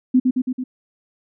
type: tone with echo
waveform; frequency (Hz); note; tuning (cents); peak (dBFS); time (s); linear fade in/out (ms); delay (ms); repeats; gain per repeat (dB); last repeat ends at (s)
sine; 254.6; C4; -47; -10; 0.14-0.2; 10; 110; 4; -3; 0.64
effects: none